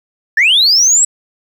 sine linear sweep, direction up, 1689 to 7902 Hz, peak -5 dBFS, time 0.37-1.05 s, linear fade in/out 5 ms, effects tanh soft clip ceiling -4 dBFS + 7-bit

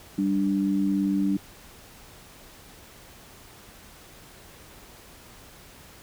sine tone pair together, 196 / 293.7 Hz, G3 / D4, 0 / 0 cents, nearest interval perfect fifth, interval 700 cents, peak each -24 dBFS, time 0.18-1.37 s, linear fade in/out 5 ms, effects pink hiss -49 dBFS RMS until 6.02 s

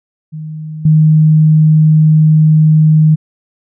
sine tone with level steps, 155.56 Hz, D#3, in tune, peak -21 / -4 dBFS, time 0.32-3.16 s, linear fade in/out 20 ms, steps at 0.85 s, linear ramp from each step 5 ms, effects none

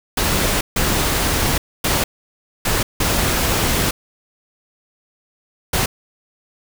pink noise bursts at uneven times, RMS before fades -18 dBFS, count 6, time 0.17-0.61 / 0.76-1.58 / 1.84-2.04 / 2.65-2.83 / 3-3.91 / 5.73-5.86 s, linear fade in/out 5 ms, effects none

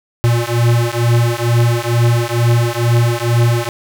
square beating tone pair, 117.3 / 119.5 Hz, A#2 / A#2, +11 / +43 cents, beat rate 2.2 Hz, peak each -15 dBFS, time 0.24-3.69 s, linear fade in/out 0 ms, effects none

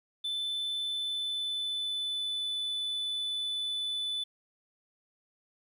sine tone with pitch glide, 3520 to 3492 Hz, A7 to A7, 0 to -14 cents, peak -28 dBFS, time 0.24-4.24 s, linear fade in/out 10 ms, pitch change -14 cents, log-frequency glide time 0.81-2.58 s, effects tanh soft clip ceiling -30 dBFS + 11-bit

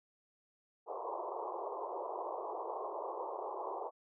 white band-pass noise, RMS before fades -41 dBFS, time 0.86-3.91 s, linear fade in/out 50 ms, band 350 to 1100 Hz, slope 96 dB/octave, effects none

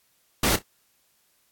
pink noise with echo, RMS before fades -21 dBFS, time 0.43-0.56 s, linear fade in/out 5 ms, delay 31 ms, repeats 2, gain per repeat -15 dB, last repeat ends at 0.622 s, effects white hiss -66 dBFS RMS until 1.51 s + AAC 64 kbps

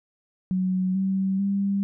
sine tone with pitch steps, 185.6 / 191.81 / 198.23 Hz, F#3 / G3 / G3, +6 / -37 / +20 cents, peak -21 dBFS, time 0.51-1.83 s, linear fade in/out 0 ms, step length 440 ms, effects none

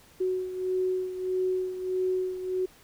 sine beating tone pair, 370.3 / 371.9 Hz, F#4 / F#4, +1 / +9 cents, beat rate 1.6 Hz, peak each -27 / -33 dBFS, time 0.2-2.66 s, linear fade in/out 10 ms, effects pink hiss -56 dBFS RMS until 2.83 s

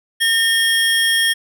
square tone pair together, 1823 / 3256 Hz, A#6 / G#7, -39 / -35 cents, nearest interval minor seventh, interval 1004 cents, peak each -17 dBFS, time 0.2-1.34 s, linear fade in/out 20 ms, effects none

